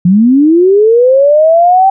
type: linear sweep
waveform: sine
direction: up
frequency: 170 to 782 Hz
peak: -3 dBFS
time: 0.05-1.9 s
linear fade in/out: 5 ms
effects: none